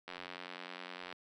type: click train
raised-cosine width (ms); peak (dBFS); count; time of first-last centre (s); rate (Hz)
0.3; -27; 95; 0.08-1.126; 89.9
effects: high-pass 200 Hz 12 dB/octave